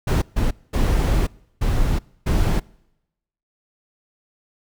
brown noise bursts at uneven times, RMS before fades -18 dBFS, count 5, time 0.07-0.22 / 0.36-0.51 / 0.73-1.27 / 1.61-1.99 / 2.26-2.6 s, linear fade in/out 10 ms, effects noise-tail reverb RT60 0.9 s tail -25 dB re dry

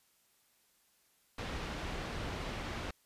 pink low-pass noise, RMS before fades -40 dBFS, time 1.38-2.91 s, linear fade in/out 5 ms, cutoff 3700 Hz, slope 12 dB/octave, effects white hiss -71 dBFS RMS until 3.05 s + resampled to 32000 Hz

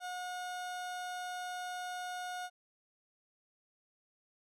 30% pulse tone, 724 Hz, F#5, 38 cents flat, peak -36 dBFS, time 0-2.5 s, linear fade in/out 50 ms, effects low-pass 11000 Hz 12 dB/octave

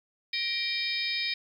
harmonic tone with a mistuned harmonic, 628 Hz, D#5, 16 cents sharp, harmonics 3 / 4 / 5 / 6 / 7 / 8, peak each -39 / -32 / -40 / -33 / -38 / -35 dBFS, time 0.33-1.34 s, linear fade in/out 5 ms, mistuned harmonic 4, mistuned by -110 cents, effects 10-bit

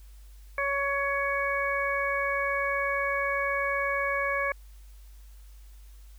harmonic tone, 559 Hz, C#5, 14 cents sharp, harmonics 1 / 2 / 3 / 4, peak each -31 / -31 / -31 / -31 dBFS, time 0.58-4.52 s, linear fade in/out 2 ms, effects added 50 Hz sine -46 dBFS peak until 6.18 s + white hiss -62 dBFS RMS until 6.18 s

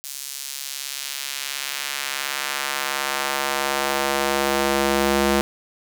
square tone with high-pass filter sweep, 69.3 Hz, C#2, in tune, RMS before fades -24 dBFS, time 0.04-5.41 s, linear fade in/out 0 ms, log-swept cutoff 6400 to 250 Hz, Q 0.77, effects none

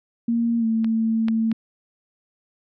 sine tone with pitch glide, 232.9 to 224.1 Hz, A#3 to A3, -1 to +32 cents, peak -18 dBFS, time 0.28-1.53 s, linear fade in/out 5 ms, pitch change -67 cents, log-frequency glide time 0.59-0.65 s
clicks, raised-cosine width 0.3 ms, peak -21 / -15 / -20 dBFS, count 3, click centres 0.845 / 1.284 / 1.516 s
effects none

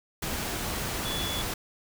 sine tone in noise, 3424 Hz, A7, 48 cents flat, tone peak -33 dBFS, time 1.05-1.42 s, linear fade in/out 5 ms, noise pink, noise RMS -32 dBFS, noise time 0.22-1.54 s, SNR -4 dB, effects none

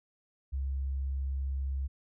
sine tone, 67.6 Hz, C#2, 43 cents flat, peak -30 dBFS, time 0.52-1.88 s, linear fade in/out 20 ms, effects none

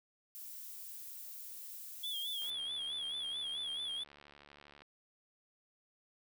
violet noise, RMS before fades -48 dBFS, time 0.35-2.5 s, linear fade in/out 0 ms
triangle tone with vibrato, 3346 Hz, G#7, 12 cents sharp, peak -36 dBFS, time 2.03-4.04 s, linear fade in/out 10 ms, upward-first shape sine, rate 4.6 Hz, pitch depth 86 cents each way
click train, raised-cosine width 0.3 ms, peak -40 dBFS, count 175, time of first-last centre 2.42-4.82 s, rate 72.5 Hz
effects none

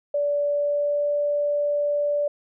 sine tone with pitch glide, 579 to 583 Hz, D5 to D5, -25 to -13 cents, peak -20 dBFS, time 0.14-2.28 s, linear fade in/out 5 ms, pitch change +12 cents, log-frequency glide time 0.47-1.1 s, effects none

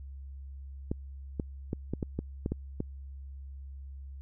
clicks, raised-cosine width 3 ms, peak -18 dBFS, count 9, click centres 0.915 / 1.398 / 1.731 / 1.936 / 2.028 / 2.19 / 2.461 / 2.52 / 2.804 s, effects added 68 Hz sine -41 dBFS peak until 4.21 s

